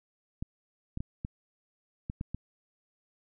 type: clicks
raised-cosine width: 5 ms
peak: -22 dBFS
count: 7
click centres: 0.425 / 0.974 / 1.005 / 1.249 / 2.099 / 2.211 / 2.346 s
effects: none